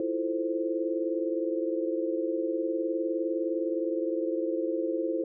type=chord; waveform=sine; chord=F major seventh; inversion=third; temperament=equal; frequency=329.6 / 349.2 / 440 / 523.3 Hz; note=E4 / F4 / A4 / C5; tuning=0 / 0 / 0 / 0 cents; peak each=-30 / -34 / -35 / -32 dBFS; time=0-5.24 s; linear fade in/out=2 ms; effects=none